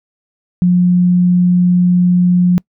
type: tone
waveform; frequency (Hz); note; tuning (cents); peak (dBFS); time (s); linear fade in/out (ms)
sine; 178.5; F3; +38; -7; 0.62-2.58; 0
effects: noise-tail reverb RT60 0.1 s tail -26 dB re dry